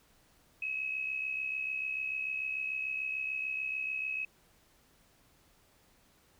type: tone with amplitude modulation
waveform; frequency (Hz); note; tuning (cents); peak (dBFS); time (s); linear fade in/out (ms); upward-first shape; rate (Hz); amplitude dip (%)
sine; 2564; E7; -49; -30; 0.62-4.25; 5; sine; 66.8; 60
effects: pink hiss -66 dBFS RMS until 6.39 s